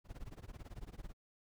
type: noise with tremolo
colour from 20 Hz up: brown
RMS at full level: -45 dBFS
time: 0.04-1.14 s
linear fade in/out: 50 ms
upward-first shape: sine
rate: 18 Hz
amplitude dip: 95%
effects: none